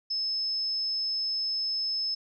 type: tone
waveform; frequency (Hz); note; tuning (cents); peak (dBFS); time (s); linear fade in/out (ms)
sine; 5220; E8; -18; -27; 0.1-2.15; 10
effects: none